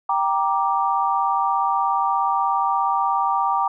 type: chord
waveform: sine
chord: G minor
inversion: none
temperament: just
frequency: 784 / 940.8 / 1176 Hz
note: G5 / Bb5 / D6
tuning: 0 / +16 / +2 cents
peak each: -22 dBFS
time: 0.09-3.68 s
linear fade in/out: 5 ms
effects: none